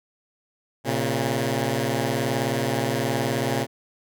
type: beating tone pair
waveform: 10% pulse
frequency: 116.6 / 135.6 Hz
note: A#2 / C#3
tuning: +1 / -38 cents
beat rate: 19 Hz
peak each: -17 dBFS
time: 0.84-3.67 s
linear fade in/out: 50 ms
effects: none